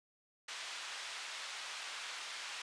white band-pass noise, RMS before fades -45 dBFS, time 0.48-2.62 s, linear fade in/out 5 ms, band 960 to 4100 Hz, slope 12 dB/octave, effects resampled to 22050 Hz

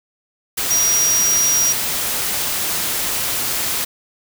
sine tone in noise, 5740 Hz, F8, 47 cents sharp, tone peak -14 dBFS, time 0.7-1.73 s, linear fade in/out 10 ms, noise white, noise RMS -21 dBFS, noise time 0.57-3.85 s, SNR +4 dB, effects none

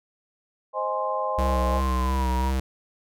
sine chord, Ab major, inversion first, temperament equal, 523.3 / 622.3 / 830.6 Hz, C5 / Eb5 / Ab5, 0 / 0 / 0 cents, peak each -30 dBFS, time 0.73-1.82 s, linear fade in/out 50 ms
sine tone with pitch glide, 1046.5 to 954.1 Hz, C6 to A#5, 0 to +40 cents, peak -28 dBFS, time 0.73-2.53 s, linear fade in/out 50 ms, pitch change -160 cents, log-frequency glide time 1.95-2.28 s
square tone with vibrato, 64.9 Hz, C2, 13 cents flat, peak -23 dBFS, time 1.38-2.6 s, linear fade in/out 5 ms, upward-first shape sine, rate 2.9 Hz, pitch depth 36 cents each way
effects none

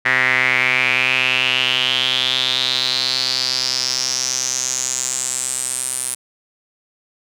sawtooth tone with band-pass filter sweep, 128.7 Hz, C3, 28 cents flat, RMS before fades -19 dBFS, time 0.05-6.15 s, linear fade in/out 10 ms, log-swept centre 1900 to 9600 Hz, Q 6.2, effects none

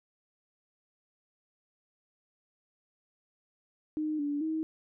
sine tone with pitch steps, 307.4 / 289.5 / 316.9 Hz, D#4 / D4 / D#4, -21 / -25 / +32 cents, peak -29 dBFS, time 3.97-4.63 s, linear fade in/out 0 ms, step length 220 ms, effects none

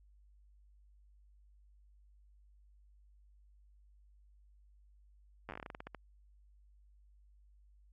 slowing click train, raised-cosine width 0.5 ms, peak -29 dBFS, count 15, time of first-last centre 5.49-5.947 s, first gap 9 ms, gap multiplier 1.18, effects added 50 Hz sine -61 dBFS peak until 7.92 s + AAC 32 kbps

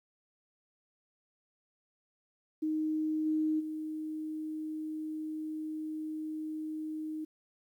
sine tone with level steps, 311.1 Hz, D#4, in tune, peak -29 / -27 / -35 dBFS, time 2.62-7.25 s, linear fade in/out 10 ms, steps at 3.25 / 3.59 s, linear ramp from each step 20 ms, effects 11-bit

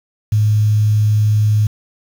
sine tone with quantisation, 106.4 Hz, G#2, 42 cents sharp, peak -10 dBFS, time 0.32-1.67 s, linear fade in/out 5 ms, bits 6, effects none

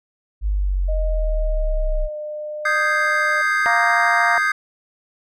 sine exponential sweep, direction down, 51.91 to 30.87 Hz, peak -17 dBFS, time 0.41-2.09 s, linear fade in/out 50 ms
sine tone with pitch glide, 622.3 to 603.2 Hz, D#5 to D5, 0 to +46 cents, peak -26 dBFS, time 0.88-3.42 s, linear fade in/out 10 ms, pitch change -54 cents, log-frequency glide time 1.89-2.16 s
triangle chord, Ab major seventh, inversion second, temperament equal with one note detuned, 1238.1 / 1568 / 1661.2 / 2093 Hz, Eb6 / G6 / Ab6 / C7, -9 / 0 / 0 / 0 cents, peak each -20 / -18 / -24 / -22 dBFS, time 2.65-4.52 s, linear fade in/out 5 ms
harmonic tone, 233.1 Hz, A#3, in tune, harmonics 3 / 4 / 5 / 6 / 7 / 8, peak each -21 / -23 / -25 / -30 / -30 / -26 dBFS, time 3.66-4.38 s, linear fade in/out 0 ms
effects none

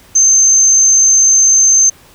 sine tone, 6272 Hz, G8, in tune, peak -5 dBFS, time 0.15-1.9 s, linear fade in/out 10 ms, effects pink hiss -43 dBFS RMS until 2.14 s

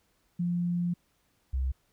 sine tone pair in turn, 174.61 / 65.4 Hz, F3 / C2, 0 / 0 cents, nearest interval octave + perfect fourth, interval 1700 cents, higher first, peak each -26 dBFS, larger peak neither, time 0.39-0.94 / 1.53-1.72 s, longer first, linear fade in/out 10 ms, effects pink hiss -71 dBFS RMS until 1.92 s

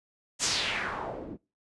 white noise with low-pass filter sweep, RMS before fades -32 dBFS, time 0.39-1.38 s, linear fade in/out 50 ms, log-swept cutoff 7900 to 260 Hz, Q 2.3, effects noise-tail reverb RT60 0.3 s tail -24 dB re dry + resampled to 24000 Hz

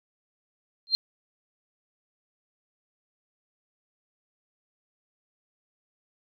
sine tone with exponential growth, 4178 Hz, C8, 3 cents flat, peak -14 dBFS, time 0.87-0.95 s, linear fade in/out 0 ms, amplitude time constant 16 ms, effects none

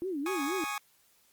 sine tone with vibrato, 326.7 Hz, E4, 15 cents flat, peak -31 dBFS, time 0.02-0.64 s, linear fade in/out 0 ms, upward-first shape sine, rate 4.2 Hz, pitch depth 290 cents each way
25% pulse chord, Ab suspended fourth, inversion none, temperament equal, 830.6 / 1108.7 / 1244.5 Hz, Ab5 / Db6 / Eb6, 0 / 0 / 0 cents, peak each -34 dBFS, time 0.26-0.78 s, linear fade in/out 2 ms
effects white hiss -66 dBFS RMS until 1.32 s + Opus 32 kbps

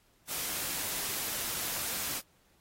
white noise, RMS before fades -35 dBFS, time 0.27-2.22 s, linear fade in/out 50 ms, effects pink hiss -68 dBFS RMS until 2.6 s + AAC 48 kbps

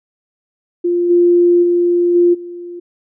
sine tone with level steps, 349.2 Hz, F4, in tune, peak -12 / -7 / -10 / -7 / -26 dBFS, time 0.84-2.8 s, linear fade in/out 10 ms, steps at 1.09 / 1.62 / 2.14 / 2.33 s, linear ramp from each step 20 ms, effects none

